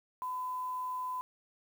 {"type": "tone with quantisation", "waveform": "sine", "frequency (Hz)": 1009, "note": "B5", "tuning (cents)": 37, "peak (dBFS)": -34, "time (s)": [0.22, 1.21], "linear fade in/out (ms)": 0, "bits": 9, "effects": []}